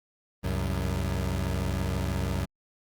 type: tone pair together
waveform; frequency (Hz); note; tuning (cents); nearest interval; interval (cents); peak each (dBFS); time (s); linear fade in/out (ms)
25% pulse; 66.48 / 92.5; C2 / F#2; +28 / 0; tritone; 572; -26; 0.43-2.46; 20
effects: Opus 32 kbps